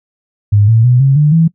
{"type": "tone with pitch steps", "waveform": "sine", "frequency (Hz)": [103.1, 113.08, 124.03, 136.04, 149.21, 163.66], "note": ["G#2", "A2", "B2", "C#3", "D3", "E3"], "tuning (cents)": [-12, 48, 8, -32, 28, -12], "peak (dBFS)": -5, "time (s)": [0.52, 1.48], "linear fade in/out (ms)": 10, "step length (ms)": 160, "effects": ["noise-tail reverb RT60 0.1 s tail -22 dB re dry"]}